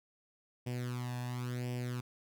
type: tone with flanger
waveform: sawtooth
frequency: 123.47 Hz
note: B2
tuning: in tune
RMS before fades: -38 dBFS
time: 0.66-2.01 s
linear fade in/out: 10 ms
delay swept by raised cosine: 0.37 to 1.16 ms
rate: 0.95 Hz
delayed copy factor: +0.75
effects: none